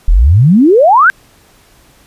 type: exponential sweep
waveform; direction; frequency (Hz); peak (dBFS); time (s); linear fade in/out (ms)
sine; up; 35.56 to 1615; -3; 0.08-1.1; 0
effects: pink hiss -46 dBFS RMS until 2.06 s + resampled to 32000 Hz